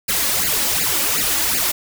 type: noise with flanger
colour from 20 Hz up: white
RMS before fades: -19 dBFS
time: 0.08-1.72 s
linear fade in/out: 10 ms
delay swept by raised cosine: 0.42 to 3.62 ms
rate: 2.7 Hz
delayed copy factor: +0.85
effects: none